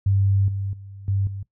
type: tone with level steps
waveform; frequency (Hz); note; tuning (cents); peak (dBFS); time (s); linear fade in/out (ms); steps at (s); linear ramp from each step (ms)
sine; 98.3; G2; +5; -16 / -24 / -37 / -19 / -29; 0.06-1.43; 5; 0.48 / 0.73 / 1.08 / 1.27; 2
effects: noise-tail reverb RT60 0.1 s tail -18 dB re dry